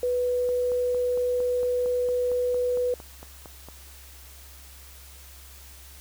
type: tone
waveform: sine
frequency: 493.9 Hz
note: B4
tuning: in tune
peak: -22 dBFS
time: 0.03-2.94 s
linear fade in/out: 2 ms
type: click train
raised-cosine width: 1 ms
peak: -28 dBFS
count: 15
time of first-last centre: 0.49-3.686 s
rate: 4.38 Hz
effects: added 67 Hz sine -47 dBFS peak until 6 s + white hiss -49 dBFS RMS until 6 s